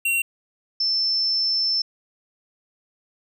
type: tone pair in turn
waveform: square / sine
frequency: 2744 / 5310 Hz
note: F7 / E8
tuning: -31 / +12 cents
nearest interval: major seventh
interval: 1143 cents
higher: second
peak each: -20 / -19 dBFS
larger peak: second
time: 0.05-0.22 / 0.8-1.82 s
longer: second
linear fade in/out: 5 ms
effects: none